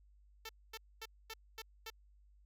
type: tone bursts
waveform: 5% pulse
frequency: 444.9 Hz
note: A4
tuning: 19 cents sharp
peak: -33 dBFS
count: 6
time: 0.45-1.902 s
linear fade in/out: 5 ms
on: 42 ms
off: 240 ms
effects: added 50 Hz sine -62 dBFS peak until 2.45 s